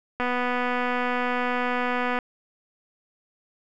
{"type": "click train", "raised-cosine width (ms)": 0.5, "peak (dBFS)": -12, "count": 492, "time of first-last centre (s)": [0.2, 2.188], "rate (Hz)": 247, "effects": []}